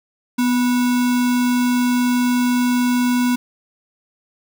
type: tone with sample-and-hold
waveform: sine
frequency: 246.9 Hz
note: B3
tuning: in tune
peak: -14 dBFS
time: 0.38-3.36 s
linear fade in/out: 10 ms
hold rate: 1225 Hz
effects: none